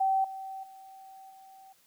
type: tone with level steps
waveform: sine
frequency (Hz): 770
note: G5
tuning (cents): -31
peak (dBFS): -23 / -37 / -47 / -50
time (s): 0-1.73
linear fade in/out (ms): 10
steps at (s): 0.24 / 0.63 / 1.3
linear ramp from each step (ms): 5
effects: white hiss -65 dBFS RMS until 1.86 s + high-pass 60 Hz 12 dB/octave

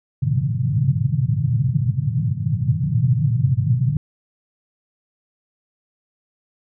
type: band-pass noise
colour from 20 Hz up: pink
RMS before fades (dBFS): -19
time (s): 0.22-3.97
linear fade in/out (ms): 2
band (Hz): 110 to 150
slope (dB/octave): 48
effects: none

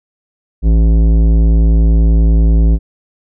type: tone with tanh clipping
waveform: sine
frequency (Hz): 55.1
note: A1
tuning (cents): +3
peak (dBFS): -8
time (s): 0.62-2.79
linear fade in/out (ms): 50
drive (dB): 14
effects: none

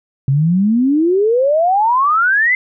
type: exponential sweep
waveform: sine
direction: up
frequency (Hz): 130.81 to 2084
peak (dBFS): -10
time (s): 0.28-2.55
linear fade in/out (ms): 2
effects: none

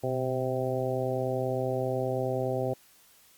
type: harmonic tone with a mistuned harmonic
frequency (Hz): 129.9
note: C3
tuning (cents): -12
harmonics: 1 / 2 / 3 / 4 / 5 / 6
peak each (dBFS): -33 / -37 / -33 / -32 / -34 / -38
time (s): 0.03-2.74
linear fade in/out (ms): 10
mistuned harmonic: 1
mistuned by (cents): -68
effects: white hiss -59 dBFS RMS until 3.37 s + Opus 48 kbps

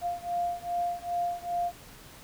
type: beating tone pair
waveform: sine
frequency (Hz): 698.5 / 701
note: F5 / F5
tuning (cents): 0 / +6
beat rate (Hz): 2.5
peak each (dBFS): -31 / -32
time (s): 0.01-1.72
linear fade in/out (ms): 50
effects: pink hiss -50 dBFS RMS until 2.23 s

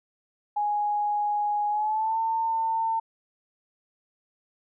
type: tone with pitch glide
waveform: sine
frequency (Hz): 830.6 to 900.6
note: G#5 to A5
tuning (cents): 0 to +40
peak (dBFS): -23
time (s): 0.56-3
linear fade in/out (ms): 10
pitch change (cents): +140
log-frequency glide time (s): 1.69-2.19
effects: none

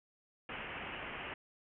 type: low-pass noise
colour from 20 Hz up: white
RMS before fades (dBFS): -44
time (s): 0.49-1.34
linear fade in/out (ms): 2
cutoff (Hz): 3000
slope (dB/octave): 96
effects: none

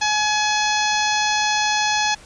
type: harmonic tone with a mistuned harmonic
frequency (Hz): 846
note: G#5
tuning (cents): +32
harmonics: 1 / 2 / 3 / 4 / 5 / 6 / 7 / 8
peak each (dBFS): -21 / -24 / -26 / -27 / -28 / -29 / -29 / -30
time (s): 0.01-2.15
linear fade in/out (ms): 10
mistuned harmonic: 8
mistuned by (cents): -50
effects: pink hiss -45 dBFS RMS until 2.25 s + resampled to 22050 Hz

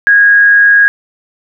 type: tone with frequency modulation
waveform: sine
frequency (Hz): 1644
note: G#6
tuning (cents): -18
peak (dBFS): -3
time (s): 0.07-0.88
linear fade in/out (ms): 0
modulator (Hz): 167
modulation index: 0.2
effects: none

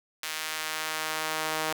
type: tone with high-pass filter sweep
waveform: sawtooth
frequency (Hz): 156.9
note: D#3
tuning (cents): +15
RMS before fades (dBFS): -32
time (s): 0.23-1.73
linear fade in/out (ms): 2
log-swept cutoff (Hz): 2000 to 640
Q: 0.74
effects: 8-bit

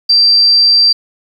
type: tone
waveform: sine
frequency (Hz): 4699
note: D8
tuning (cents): 0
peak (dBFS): -5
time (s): 0.09-0.93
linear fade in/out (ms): 10
effects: 7-bit

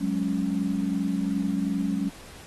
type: chord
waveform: sine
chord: F# suspended second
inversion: none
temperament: equal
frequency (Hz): 185 / 207.7 / 277.2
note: F#3 / G#3 / C#4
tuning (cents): 0 / 0 / 0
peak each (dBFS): -28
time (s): 0-2.1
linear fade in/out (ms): 20
effects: pink hiss -47 dBFS RMS until 2.46 s + AAC 32 kbps

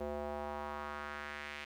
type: tone with band-pass filter sweep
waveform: square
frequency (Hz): 73.42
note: D2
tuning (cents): 0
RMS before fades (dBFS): -42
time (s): 0-1.65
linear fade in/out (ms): 10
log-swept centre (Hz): 530 to 2400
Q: 1.9
effects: 11-bit

